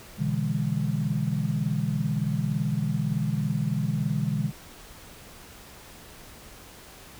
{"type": "chord", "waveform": "sine", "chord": "E dominant seventh", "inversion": "second", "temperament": "equal with one note detuned", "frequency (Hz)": [123.47, 146.83, 164.81, 204.4], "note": ["B2", "D3", "E3", "G#3"], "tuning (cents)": [0, 0, 0, -27], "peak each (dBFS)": [-30, -28, -30, -30], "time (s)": [0.17, 4.52], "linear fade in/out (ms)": 50, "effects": ["pink hiss -47 dBFS RMS until 7.19 s"]}